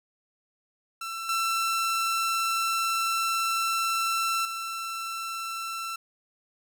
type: tone with level steps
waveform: sawtooth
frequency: 1341 Hz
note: E6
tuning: 29 cents sharp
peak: -29 / -21 / -28 dBFS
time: 1.01-5.96 s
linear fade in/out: 5 ms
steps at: 1.29 / 4.45 s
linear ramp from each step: 2 ms
effects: none